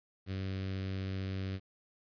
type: tone with notch filter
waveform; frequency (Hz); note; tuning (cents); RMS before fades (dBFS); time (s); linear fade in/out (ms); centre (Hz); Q
sawtooth; 95.6; G2; -43; -37; 0.26-1.6; 50; 890; 0.72
effects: resampled to 11025 Hz + 11-bit